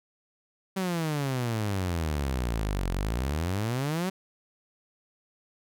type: exponential two-way sweep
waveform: sawtooth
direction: down then up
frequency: 194.3 to 43.65 to 194.3 Hz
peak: -23 dBFS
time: 0.76-4.1 s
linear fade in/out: 10 ms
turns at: 2.91 s
effects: none